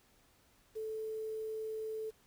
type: tone with quantisation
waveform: sine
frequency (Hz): 437.9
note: A4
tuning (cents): -8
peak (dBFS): -37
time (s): 0.75-2.11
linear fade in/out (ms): 20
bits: 10
effects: pink hiss -68 dBFS RMS until 2.26 s